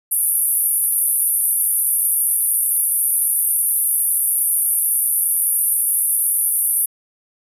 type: band-pass noise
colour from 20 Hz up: pink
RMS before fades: -18 dBFS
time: 0.11-6.86 s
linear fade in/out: 10 ms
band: 9500 to 13000 Hz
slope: 96 dB/octave
effects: resampled to 32000 Hz